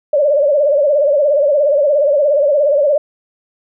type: tone with vibrato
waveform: sine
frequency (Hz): 578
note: D5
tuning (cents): -28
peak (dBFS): -9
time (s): 0.13-2.98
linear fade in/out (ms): 5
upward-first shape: sine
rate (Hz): 17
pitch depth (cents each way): 98
effects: none